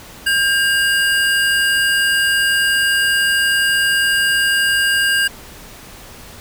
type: tone pair together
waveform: square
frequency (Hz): 1602 / 2850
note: G6 / F7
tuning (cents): +37 / +34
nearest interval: minor seventh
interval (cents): 997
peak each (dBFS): -15 / -20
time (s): 0.26-5.28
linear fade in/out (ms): 10
effects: pink hiss -38 dBFS RMS until 6.4 s

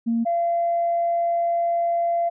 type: tone pair in turn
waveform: sine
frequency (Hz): 231 / 684.5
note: A#3 / F5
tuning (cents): -16 / -35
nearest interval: octave + perfect fifth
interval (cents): 1881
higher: second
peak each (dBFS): -18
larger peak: neither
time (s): 0.06-0.25 / 0.25-2.3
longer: second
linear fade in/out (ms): 20
effects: tanh soft clip ceiling -14 dBFS

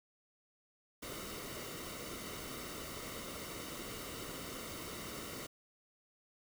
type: noise with comb filter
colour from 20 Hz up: pink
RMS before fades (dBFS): -45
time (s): 1.02-5.47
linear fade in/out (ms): 10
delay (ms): 1.2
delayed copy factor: -0.6
effects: none

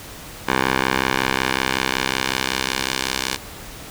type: tone with band-pass filter sweep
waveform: 10% pulse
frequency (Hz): 65.41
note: C2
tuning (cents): 0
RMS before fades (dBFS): -22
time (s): 0.47-3.37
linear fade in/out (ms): 20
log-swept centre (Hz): 1500 to 4900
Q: 0.71
effects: pink hiss -37 dBFS RMS until 3.9 s

